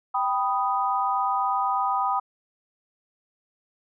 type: chord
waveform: sine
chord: G augmented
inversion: none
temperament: equal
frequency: 784 / 987.8 / 1244.5 Hz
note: G5 / B5 / D#6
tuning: 0 / 0 / 0 cents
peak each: -26 dBFS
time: 0.14-2.2 s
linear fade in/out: 10 ms
effects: none